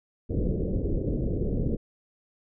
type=low-pass noise; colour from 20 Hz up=pink; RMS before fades=-27 dBFS; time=0.29-1.77 s; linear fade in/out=20 ms; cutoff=510 Hz; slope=48 dB/octave; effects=none

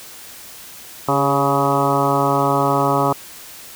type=harmonic tone with a mistuned harmonic; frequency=140 Hz; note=C#3; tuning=18 cents sharp; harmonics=1 / 2 / 3 / 4 / 5 / 6 / 7 / 8 / 9; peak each=-23 / -23 / -23 / -23 / -23 / -23 / -23 / -23 / -23 dBFS; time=1.08-3.13 s; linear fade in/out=5 ms; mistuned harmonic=3; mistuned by=-44 cents; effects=white hiss -38 dBFS RMS until 3.75 s

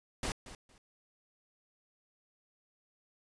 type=noise with echo; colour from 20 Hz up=pink; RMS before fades=-35 dBFS; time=0.23-0.32 s; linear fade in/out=2 ms; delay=230 ms; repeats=2; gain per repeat=-14 dB; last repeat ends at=0.78 s; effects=resampled to 22050 Hz

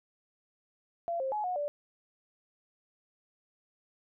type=tone with pitch steps; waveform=sine; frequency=682 / 531 / 845 / 727 / 583 Hz; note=F5 / C5 / G#5 / F#5 / D5; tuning=-41 / +25 / +30 / -31 / -13 cents; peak=-30 dBFS; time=1.08-1.68 s; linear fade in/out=0 ms; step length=120 ms; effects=none

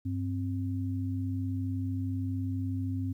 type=tone pair together; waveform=sine; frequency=98.4 / 262.7 Hz; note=G2 / C4; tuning=+7 / +7 cents; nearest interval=octave + perfect fourth; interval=1700 cents; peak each=-31 / -34 dBFS; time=0.05-3.13 s; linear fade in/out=10 ms; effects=11-bit

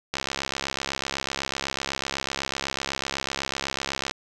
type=click train; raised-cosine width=0.2 ms; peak=-9 dBFS; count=271; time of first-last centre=0.14-4.111 s; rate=68 Hz; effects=none

